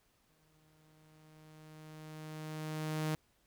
sawtooth tone with exponential growth, 155.4 Hz, D#3, 2 cents flat, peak -28 dBFS, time 0.29-3.15 s, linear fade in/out 0 ms, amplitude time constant 620 ms, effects pink hiss -73 dBFS RMS until 3.46 s

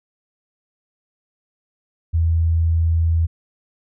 sine tone, 82.41 Hz, E2, in tune, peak -14 dBFS, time 2.13-3.27 s, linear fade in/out 20 ms, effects none

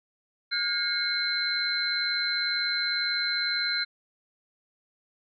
sine tone cluster, 1427 / 1616 / 2162 / 4089 Hz, F6 / G#6 / C#7 / C8, +37 / -48 / -44 / -41 cents, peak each -32 / -34 / -34 / -27 dBFS, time 0.51-3.85 s, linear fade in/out 20 ms, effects none

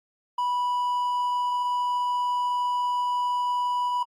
triangle tone, 983 Hz, B5, 8 cents flat, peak -21 dBFS, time 0.38-4.03 s, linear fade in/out 5 ms, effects AAC 48 kbps

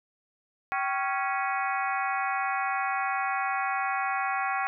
harmonic tone with a mistuned harmonic, 277.2 Hz, C#4, in tune, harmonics 3 / 4 / 5 / 6 / 7 / 8 / 9, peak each -30 / -32 / -34 / -36 / -37 / -38 / -39 dBFS, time 0.72-4.67 s, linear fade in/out 0 ms, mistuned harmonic 3, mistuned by -120 cents, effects none

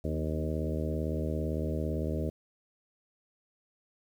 harmonic tone with a mistuned harmonic, 77.8 Hz, D#2, in tune, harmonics 1 / 2 / 3 / 4 / 5 / 6 / 7 / 8, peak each -33 / -36 / -38 / -39 / -40 / -41 / -41 / -42 dBFS, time 0.04-2.3 s, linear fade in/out 5 ms, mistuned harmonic 3, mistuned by +29 cents, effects 10-bit

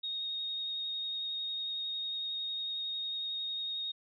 sine tone with vibrato, 3729 Hz, A#7, in tune, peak -34 dBFS, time 0.03-3.92 s, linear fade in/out 10 ms, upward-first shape sine, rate 11 Hz, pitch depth 11 cents each way, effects none

